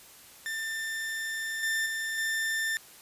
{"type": "tone with level steps", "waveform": "40% pulse", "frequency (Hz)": 1788, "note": "A6", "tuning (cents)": 27, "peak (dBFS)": [-31, -26, -30, -27], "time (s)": [0.46, 2.77], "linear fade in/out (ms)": 0, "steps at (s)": [1.63, 1.86, 2.18], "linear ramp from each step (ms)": 2, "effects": ["white hiss -52 dBFS RMS until 3.01 s", "resampled to 32000 Hz"]}